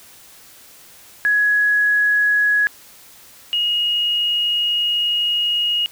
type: tone pair in turn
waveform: sine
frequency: 1676 / 2876 Hz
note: G#6 / F#7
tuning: +15 / -50 cents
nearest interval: major sixth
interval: 935 cents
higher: second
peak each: -13 / -16 dBFS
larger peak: first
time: 1.25-2.67 / 3.53-5.86 s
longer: second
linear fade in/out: 0 ms
effects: white hiss -45 dBFS RMS until 5.91 s